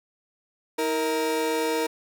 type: tone pair together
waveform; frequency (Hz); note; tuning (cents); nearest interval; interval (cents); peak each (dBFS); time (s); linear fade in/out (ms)
30% pulse; 320.4 / 466.2; E4 / A#4; -49 / 0; tritone; 649; -26 / -22; 0.78-1.87; 10
effects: none